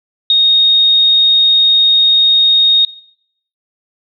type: tone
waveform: sine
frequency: 3721 Hz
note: A#7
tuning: 4 cents flat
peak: -6 dBFS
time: 0.3-2.85 s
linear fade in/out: 2 ms
effects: noise-tail reverb RT60 0.7 s tail -21 dB re dry